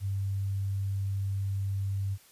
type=tone; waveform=sine; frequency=98 Hz; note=G2; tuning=in tune; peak=-28 dBFS; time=0-2.18 s; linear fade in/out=50 ms; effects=white hiss -58 dBFS RMS until 2.31 s + resampled to 32000 Hz